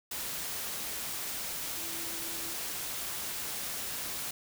sine tone in noise, 331.2 Hz, E4, 8 cents sharp, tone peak -48 dBFS, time 1.77-2.55 s, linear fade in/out 5 ms, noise white, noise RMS -37 dBFS, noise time 0.11-4.31 s, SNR -14 dB, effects none

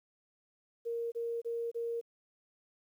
sine tone bursts, 466.2 Hz, A#4, in tune, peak -33 dBFS, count 4, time 0.85-2.014 s, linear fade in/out 20 ms, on 270 ms, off 28 ms, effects 11-bit

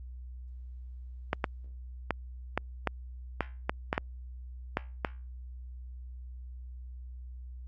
clicks, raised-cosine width 0.5 ms, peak -12 dBFS, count 11, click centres 1.331 / 1.442 / 2.107 / 2.576 / 2.873 / 3.407 / 3.695 / 3.929 / 3.979 / 4.771 / 5.048 s, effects added 62 Hz sine -41 dBFS peak until 7.67 s + Opus 48 kbps

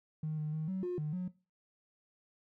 triangle tone with pitch steps, 155.3 / 152.5 / 156.5 / 188.6 / 357.5 / 151.5 / 181.9 Hz, D#3 / D#3 / D#3 / F#3 / F4 / D#3 / F#3, -3 / -34 / +10 / +33 / +41 / -46 / -29 cents, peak -30 dBFS, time 0.23-1.28 s, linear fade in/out 5 ms, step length 150 ms, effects noise-tail reverb RT60 0.3 s tail -21 dB re dry + tanh soft clip ceiling -31 dBFS

